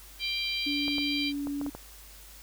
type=harmonic tone; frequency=788 Hz; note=G5; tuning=9 cents sharp; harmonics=3 / 4 / 5 / 6; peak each=-33 / -34 / -35 / -36 dBFS; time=0.19-1.33 s; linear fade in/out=50 ms
type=tone with pitch glide; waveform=sine; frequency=287.7 to 285.1 Hz; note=D4 to C#4; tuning=-36 to +49 cents; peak=-30 dBFS; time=0.66-1.7 s; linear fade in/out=10 ms; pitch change=-15 cents; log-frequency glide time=1.2-1.32 s
type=clicks; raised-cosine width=1 ms; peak=-25 dBFS; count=6; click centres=0.881 / 0.983 / 1.471 / 1.614 / 1.664 / 1.75 s
effects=added 50 Hz sine -51 dBFS peak until 2.42 s + white hiss -51 dBFS RMS until 2.42 s